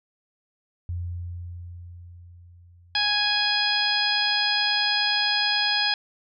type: tone with exponential decay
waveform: sine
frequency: 87.31 Hz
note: F2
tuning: in tune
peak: -26 dBFS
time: 0.89-4.11 s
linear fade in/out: 0 ms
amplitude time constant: 700 ms
type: harmonic tone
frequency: 830.6 Hz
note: G#5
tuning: in tune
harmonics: 1 / 2 / 3 / 4 / 5 / 6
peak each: -30 / -27 / -30 / -26 / -29 / -26 dBFS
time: 2.95-5.94 s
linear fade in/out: 2 ms
effects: none

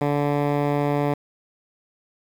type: tone with low-pass filter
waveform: 10% pulse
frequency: 144.9 Hz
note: D3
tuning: 23 cents flat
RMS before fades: -22 dBFS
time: 0.01-1.14 s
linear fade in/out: 5 ms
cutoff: 1800 Hz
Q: 0.51
effects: 7-bit

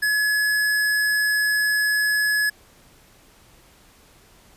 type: tone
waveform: square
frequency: 1698 Hz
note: G#6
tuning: 38 cents sharp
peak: -19 dBFS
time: 0.02-2.5 s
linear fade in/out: 10 ms
effects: pink hiss -53 dBFS RMS until 4.56 s + resampled to 32000 Hz

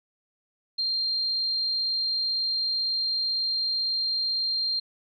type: tone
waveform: sine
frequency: 4186 Hz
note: C8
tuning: in tune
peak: -24 dBFS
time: 0.78-4.8 s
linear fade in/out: 10 ms
effects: none

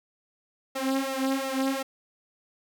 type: tone with flanger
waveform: sawtooth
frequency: 267.6 Hz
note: C4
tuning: 39 cents sharp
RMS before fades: -28 dBFS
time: 0.75-1.83 s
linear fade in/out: 10 ms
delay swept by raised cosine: 1.5 to 4 ms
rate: 2.8 Hz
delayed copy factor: +0.85
effects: none

